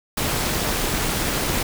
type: noise with amplitude modulation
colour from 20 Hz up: pink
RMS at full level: -20 dBFS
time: 0.17-1.63 s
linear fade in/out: 5 ms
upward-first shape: sine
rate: 288 Hz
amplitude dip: 65%
effects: none